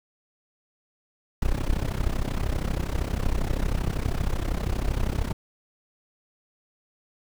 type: noise with amplitude modulation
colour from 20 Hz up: brown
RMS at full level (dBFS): -22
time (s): 1.42-5.33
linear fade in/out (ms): 2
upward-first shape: sine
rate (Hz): 32.7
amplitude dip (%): 85
effects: none